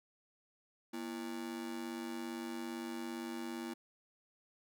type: ring-modulated tone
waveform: 45% pulse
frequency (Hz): 286.6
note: D4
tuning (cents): -42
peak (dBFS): -37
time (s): 0.93-3.74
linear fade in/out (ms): 10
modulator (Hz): 48.8
effects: none